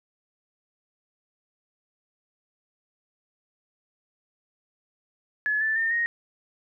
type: tone with pitch steps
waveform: sine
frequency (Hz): 1707 / 1759 / 1812.7 / 1868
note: G#6 / A6 / A#6 / A#6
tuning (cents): +47 / -1 / -49 / +3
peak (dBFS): -22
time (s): 5.46-6.06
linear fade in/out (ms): 0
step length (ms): 150
effects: none